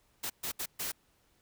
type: noise bursts at uneven times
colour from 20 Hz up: white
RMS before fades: -36 dBFS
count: 4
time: 0.23-0.3 / 0.43-0.52 / 0.59-0.66 / 0.79-0.92 s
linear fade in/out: 10 ms
effects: pink hiss -70 dBFS RMS until 1.41 s